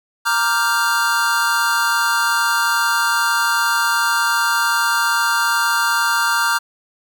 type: chord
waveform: square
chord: G minor seventh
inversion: first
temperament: equal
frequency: 932.3 / 1174.7 / 1396.9 / 1568 Hz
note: Bb5 / D6 / F6 / G6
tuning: 0 / 0 / 0 / 0 cents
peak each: -22 / -23 / -20 / -22 dBFS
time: 0.25-6.59 s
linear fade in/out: 20 ms
effects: none